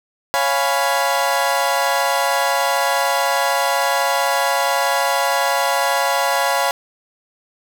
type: chord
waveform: 30% pulse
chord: C# dominant seventh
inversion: none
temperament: equal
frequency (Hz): 554.4 / 698.5 / 830.6 / 987.8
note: C#5 / E#5 / G#5 / B5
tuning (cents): 0 / 0 / 0 / 0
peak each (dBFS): -19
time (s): 0.34-6.71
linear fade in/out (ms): 0
effects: 8-bit